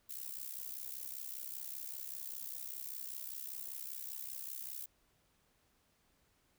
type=noise with amplitude modulation; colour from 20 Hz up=violet; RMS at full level=-41 dBFS; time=0.09-4.86 s; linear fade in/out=10 ms; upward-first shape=sine; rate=65.1 Hz; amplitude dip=85%; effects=pink hiss -74 dBFS RMS until 6.58 s